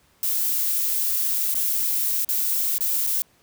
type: noise with dropouts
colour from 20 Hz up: violet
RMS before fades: -23 dBFS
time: 0.23-3.22 s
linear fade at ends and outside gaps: 1 ms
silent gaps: 1.542-1.552 / 2.247-2.289 / 2.782-2.807 / 3.066-3.071 s
effects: pink hiss -60 dBFS RMS until 3.42 s + high-pass 60 Hz 12 dB/octave